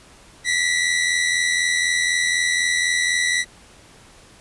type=tone pair together; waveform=sawtooth; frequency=1938 / 2022 Hz; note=B6 / B6; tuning=-33 / +40 cents; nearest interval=minor second; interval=73 cents; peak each=-16 / -19 dBFS; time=0.44-3.45 s; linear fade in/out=50 ms; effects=pink hiss -48 dBFS RMS until 4.4 s + resampled to 24000 Hz

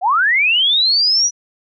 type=linear sweep; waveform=sine; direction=up; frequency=675 to 5920 Hz; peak=-11 dBFS; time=0.01-1.31 s; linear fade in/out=50 ms; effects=none

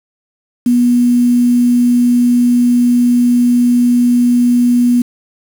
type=tone with quantisation; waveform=sine; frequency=243.1 Hz; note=B3; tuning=27 cents flat; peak=-7 dBFS; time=0.66-5.02 s; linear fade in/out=5 ms; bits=5; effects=none

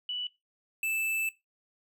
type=tone pair in turn; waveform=sine / square; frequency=2960 / 2637 Hz; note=F#7 / E7; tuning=0 / 0 cents; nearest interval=major second; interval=200 cents; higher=first; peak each=-31 / -29 dBFS; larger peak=second; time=0.09-0.27 / 0.83-1.29 s; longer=second; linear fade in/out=2 ms; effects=noise-tail reverb RT60 0.2 s tail -18 dB re dry

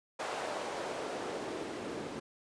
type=noise with band-pass filter sweep; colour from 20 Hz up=white; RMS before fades=-39 dBFS; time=0.19-2.2 s; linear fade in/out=10 ms; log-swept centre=680 to 290 Hz; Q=1.5; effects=resampled to 22050 Hz

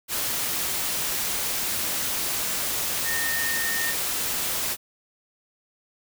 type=tone in noise; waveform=sine; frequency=1834 Hz; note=A#6; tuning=29 cents flat; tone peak=-27 dBFS; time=3.04-3.95 s; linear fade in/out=50 ms; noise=white; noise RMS=-27 dBFS; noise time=0.08-4.77 s; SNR=-3 dB; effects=none

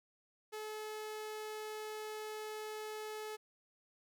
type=tone; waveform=sawtooth; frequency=429.7 Hz; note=A4; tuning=41 cents flat; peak=-38 dBFS; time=0.52-3.37 s; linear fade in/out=20 ms; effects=none

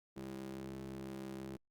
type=ring-modulated tone; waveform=30% pulse; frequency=66.1 Hz; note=C2; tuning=18 cents sharp; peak=-38 dBFS; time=0.16-1.57 s; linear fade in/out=10 ms; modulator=265 Hz; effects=Opus 48 kbps

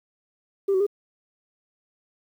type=tone with pitch steps; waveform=sine; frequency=394.5 / 376.4 / 406.7 Hz; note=G4 / F#4 / G#4; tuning=+11 / +30 / -36 cents; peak=-17 dBFS; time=0.68-0.866 s; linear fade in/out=10 ms; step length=62 ms; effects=tanh soft clip ceiling -15 dBFS + 9-bit

